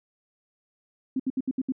sine tone bursts, 261.6 Hz, C4, in tune, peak -23 dBFS, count 6, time 1.16-1.722 s, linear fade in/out 5 ms, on 37 ms, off 68 ms, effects none

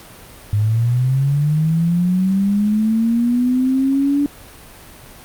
sine linear sweep, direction up, 102 to 288.9 Hz, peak -13 dBFS, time 0.53-4.26 s, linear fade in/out 0 ms, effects pink hiss -40 dBFS RMS until 5.24 s + Opus 48 kbps

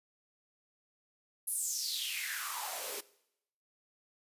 white noise with high-pass filter sweep, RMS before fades -37 dBFS, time 1.47-3.01 s, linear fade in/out 10 ms, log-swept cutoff 11000 to 370 Hz, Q 5.8, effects noise-tail reverb RT60 0.8 s tail -20 dB re dry + resampled to 32000 Hz

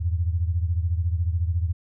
sine beating tone pair, 82.8 / 96.8 Hz, E2 / G2, +8 / -21 cents, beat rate 14 Hz, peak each -22 / -27 dBFS, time 0-1.73 s, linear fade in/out 20 ms, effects none

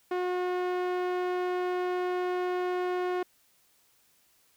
sawtooth tone with low-pass filter, 361.6 Hz, F#4, 40 cents flat, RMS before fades -30 dBFS, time 0.11-3.23 s, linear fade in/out 5 ms, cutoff 2200 Hz, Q 0.51, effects white hiss -66 dBFS RMS until 4.56 s

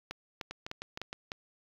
two click trains, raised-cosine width 0.2 ms, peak -19 / -21 dBFS, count 5 / 5, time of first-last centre 0.11-1.318 / 0.51-1.129 s, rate 3.31 / 6.46 Hz, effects low-pass 5000 Hz 12 dB/octave + 8-bit

